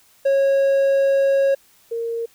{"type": "tone pair in turn", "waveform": ["triangle", "sine"], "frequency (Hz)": [548, 462.3], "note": ["C#5", "A#4"], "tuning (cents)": [-20, -14], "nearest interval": "minor third", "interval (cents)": 294, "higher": "first", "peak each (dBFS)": [-12, -22], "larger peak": "first", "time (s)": [[0.25, 1.55], [1.91, 2.26]], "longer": "first", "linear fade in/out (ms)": 10, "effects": ["white hiss -55 dBFS RMS until 2.34 s"]}